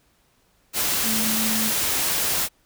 sine tone in noise, 220 Hz, A3, in tune, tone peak -26 dBFS, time 1.03-1.72 s, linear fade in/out 50 ms, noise white, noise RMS -23 dBFS, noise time 0.73-2.49 s, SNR -6 dB, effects pink hiss -63 dBFS RMS until 2.65 s

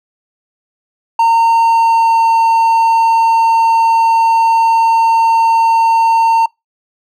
triangle tone with pitch glide, 916 to 909.7 Hz, A#5 to A#5, -31 to -43 cents, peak -5 dBFS, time 1.19-6.46 s, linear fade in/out 5 ms, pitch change -12 cents, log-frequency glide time 1.59-2.26 s, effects noise-tail reverb RT60 0.2 s tail -26 dB re dry

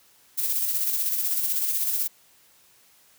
violet noise with tremolo, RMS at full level -24 dBFS, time 0.37-2.08 s, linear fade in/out 20 ms, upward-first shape square, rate 16 Hz, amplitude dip 35%, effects white hiss -58 dBFS RMS until 3.18 s + high-pass 60 Hz 12 dB/octave

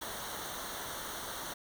pink noise with comb filter, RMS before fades -41 dBFS, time 0.01-1.54 s, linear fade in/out 10 ms, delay 0.4 ms, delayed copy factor -0.75, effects none

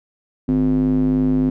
square tone with band-pass filter, 51.6 Hz, G#1, 10 cents flat, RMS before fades -17 dBFS, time 0.48-1.5 s, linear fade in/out 5 ms, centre 250 Hz, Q 4.5, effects none

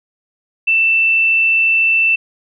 sine tone, 2666 Hz, E7, 19 cents sharp, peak -10 dBFS, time 0.67-2.16 s, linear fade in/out 10 ms, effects none

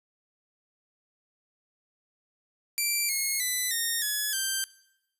5% pulse tone with pitch steps, 2349 / 2167 / 1998.2 / 1843 / 1699.8 / 1567.8 Hz, D7 / C#7 / B6 / A#6 / G#6 / G6, 0 / -40 / +20 / -20 / +40 / 0 cents, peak -16 dBFS, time 2.78-4.64 s, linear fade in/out 0 ms, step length 310 ms, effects noise-tail reverb RT60 0.9 s tail -21 dB re dry + resampled to 32000 Hz

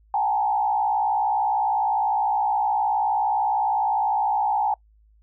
sine tone with frequency modulation, 837 Hz, G#5, 13 cents sharp, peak -19 dBFS, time 0.14-4.74 s, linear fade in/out 2 ms, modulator 59.5 Hz, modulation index 1.2, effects noise-tail reverb RT60 0.1 s tail -24 dB re dry + added 53 Hz sine -54 dBFS peak until 5.22 s

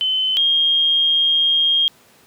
sine tone pair in turn, 3051 / 3232 Hz, G7 / G#7, -48 / -48 cents, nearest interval minor second, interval 100 cents, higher second, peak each -16 / -13 dBFS, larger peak second, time 0.01-0.37 / 0.37-1.88 s, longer second, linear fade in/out 0 ms, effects pink hiss -51 dBFS RMS until 2.26 s + high-pass 150 Hz 12 dB/octave

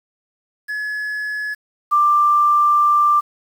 triangle / sine tone pair in turn, 1700 / 1183.1 Hz, G#6 / D6, +40 / +12 cents, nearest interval tritone, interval 628 cents, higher first, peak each -20 / -11 dBFS, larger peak second, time 0.68-1.55 / 1.91-3.21 s, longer second, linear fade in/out 20 ms, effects 7-bit

